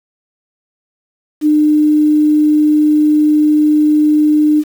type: tone with quantisation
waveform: sine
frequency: 302.2 Hz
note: D4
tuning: 50 cents sharp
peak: -7 dBFS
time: 1.41-4.64 s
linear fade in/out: 50 ms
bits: 6
effects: none